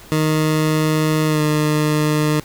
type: tone with pitch glide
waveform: 20% pulse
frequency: 155.56 to 151.92 Hz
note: D#3 to D#3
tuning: 0 to -41 cents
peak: -10 dBFS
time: 0.12-2.4 s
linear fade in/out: 0 ms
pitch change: -41 cents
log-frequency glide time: 1.27-1.42 s
effects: pink hiss -42 dBFS RMS until 2.44 s